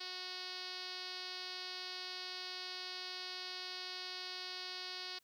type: tone with low-pass filter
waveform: 5% pulse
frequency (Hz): 367.1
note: F#4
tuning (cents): -14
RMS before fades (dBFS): -45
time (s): 0-5.19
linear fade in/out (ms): 10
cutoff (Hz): 4700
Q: 4.6
effects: white hiss -75 dBFS RMS until 5.23 s